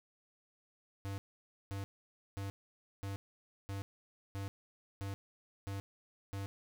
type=tone bursts; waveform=square; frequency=98.6 Hz; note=G2; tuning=11 cents sharp; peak=-39 dBFS; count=9; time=1.05-6.46 s; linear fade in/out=0 ms; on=130 ms; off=530 ms; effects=none